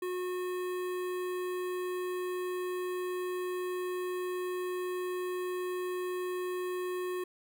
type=tone with notch filter; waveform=square; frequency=363.2 Hz; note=F#4; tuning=32 cents flat; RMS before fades=-35 dBFS; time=0.02-7.24 s; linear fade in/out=5 ms; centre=5400 Hz; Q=0.79; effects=none